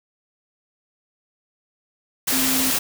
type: tone in noise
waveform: sine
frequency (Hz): 261.6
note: C4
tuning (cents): 0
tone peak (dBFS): -24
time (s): 2.32-2.71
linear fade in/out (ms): 10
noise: white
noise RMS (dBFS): -21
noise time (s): 2.27-2.79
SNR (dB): -6
effects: none